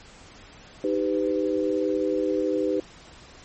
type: chord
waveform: sine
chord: Eb augmented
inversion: none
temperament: equal with one note detuned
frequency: 311.1 / 392 / 503.7 Hz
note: Eb4 / G4 / B4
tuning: 0 / 0 / +34 cents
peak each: -26 dBFS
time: 0.84-2.8 s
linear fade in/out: 2 ms
effects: pink hiss -48 dBFS RMS until 3.44 s + MP3 32 kbps